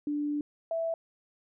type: tone pair in turn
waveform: sine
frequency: 293.7 / 659.3 Hz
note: D4 / E5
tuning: 0 / 0 cents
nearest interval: octave + major second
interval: 1400 cents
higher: second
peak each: -28 dBFS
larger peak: neither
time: 0.07-0.41 / 0.71-0.94 s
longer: first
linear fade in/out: 2 ms
effects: none